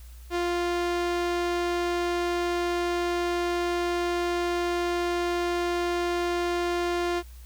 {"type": "tone with low-pass filter", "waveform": "sawtooth", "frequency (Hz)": 349.2, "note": "F4", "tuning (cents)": 0, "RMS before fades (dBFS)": -27, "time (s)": [0.3, 7.23], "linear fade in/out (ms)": 50, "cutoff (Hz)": 6500, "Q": 0.54, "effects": ["added 60 Hz sine -42 dBFS peak until 7.45 s", "white hiss -56 dBFS RMS until 7.45 s"]}